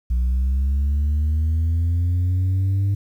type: linear sweep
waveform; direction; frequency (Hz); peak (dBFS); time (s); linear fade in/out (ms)
sine; up; 60 to 100; -14; 0.1-2.95; 10
effects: tanh soft clip ceiling -16 dBFS + 9-bit